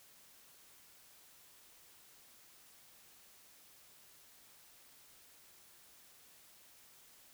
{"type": "silence", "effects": ["white hiss -62 dBFS RMS until 7.33 s"]}